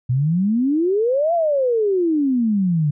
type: exponential two-way sweep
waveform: sine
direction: up then down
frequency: 119.8 to 698.5 to 142.6 Hz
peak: -15 dBFS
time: 0.09-2.91 s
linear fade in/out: 10 ms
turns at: 1.34 s
effects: none